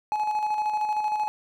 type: tone with tremolo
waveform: triangle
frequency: 849 Hz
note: G#5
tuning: 38 cents sharp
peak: -20 dBFS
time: 0.12-1.28 s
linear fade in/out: 0 ms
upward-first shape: square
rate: 13 Hz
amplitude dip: 40%
effects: none